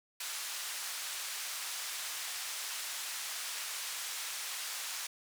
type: band-pass noise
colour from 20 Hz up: white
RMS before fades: -40 dBFS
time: 0.2-5.07 s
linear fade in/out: 5 ms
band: 1000 to 9200 Hz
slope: 12 dB/octave
effects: none